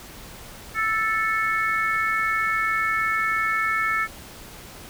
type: harmonic tone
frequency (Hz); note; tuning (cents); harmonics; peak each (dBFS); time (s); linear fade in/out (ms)
440; A4; 0; 3 / 4 / 5; -24 / -25 / -26; 0.74-4.08; 50
effects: pink hiss -42 dBFS RMS until 4.89 s